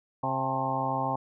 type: harmonic tone with a mistuned harmonic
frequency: 133.2 Hz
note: C3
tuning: 31 cents sharp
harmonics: 1 / 2 / 3 / 4 / 5 / 6 / 7 / 8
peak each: -35 / -36 / -44 / -37 / -36 / -32 / -32 / -34 dBFS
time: 0.23-1.16 s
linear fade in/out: 5 ms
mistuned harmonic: 7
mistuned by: -76 cents
effects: none